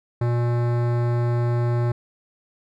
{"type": "tone with hard clipping", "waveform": "sine", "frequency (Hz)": 119.7, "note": "A#2", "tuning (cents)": 46, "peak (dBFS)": -21, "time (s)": [0.21, 1.92], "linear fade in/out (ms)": 5, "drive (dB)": 18, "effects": []}